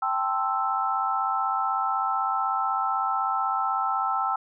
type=chord; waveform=sine; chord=A minor seventh; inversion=third; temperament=equal; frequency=784 / 880 / 1046.5 / 1318.5 Hz; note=G5 / A5 / C6 / E6; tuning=0 / 0 / 0 / 0 cents; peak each=-28 / -31 / -32 / -26 dBFS; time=0.02-4.36 s; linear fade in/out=5 ms; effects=none